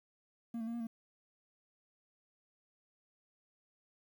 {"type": "tone with pitch steps", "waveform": "triangle", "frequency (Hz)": [232.3, 223.8, 232.4, 236.3, 227.5], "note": ["A#3", "A3", "A#3", "A#3", "A#3"], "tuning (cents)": [-6, 30, -5, 24, -42], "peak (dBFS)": -35, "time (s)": [0.54, 0.87], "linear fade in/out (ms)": 5, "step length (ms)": 66, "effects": ["11-bit"]}